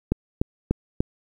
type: click train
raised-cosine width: 3 ms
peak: -7 dBFS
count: 4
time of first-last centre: 0.12-1.005 s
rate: 3.39 Hz
effects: 8-bit